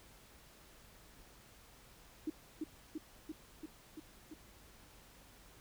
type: tone with echo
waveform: sine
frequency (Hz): 311.1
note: D#4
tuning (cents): 0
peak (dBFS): -34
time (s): 2.27-2.3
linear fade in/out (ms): 5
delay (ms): 340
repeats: 6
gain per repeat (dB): -2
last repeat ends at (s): 4.34
effects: added 50 Hz sine -67 dBFS peak until 5.6 s + pink hiss -61 dBFS RMS until 5.6 s